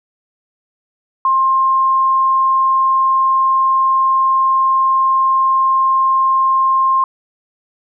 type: tone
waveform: sine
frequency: 1060 Hz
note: C6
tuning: 22 cents sharp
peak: -10 dBFS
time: 1.25-7.04 s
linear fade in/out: 2 ms
effects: none